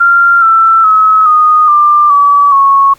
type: tone with pitch steps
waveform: sine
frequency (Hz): 1386 / 1334.2 / 1284.3 / 1236.2 / 1190 / 1145.5 / 1102.6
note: F6 / E6 / E6 / D#6 / D6 / D6 / C#6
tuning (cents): -14 / +20 / -46 / -12 / +22 / -44 / -10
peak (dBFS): -3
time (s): 0-2.94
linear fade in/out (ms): 10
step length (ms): 420
effects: pink hiss -44 dBFS RMS until 2.98 s + Opus 32 kbps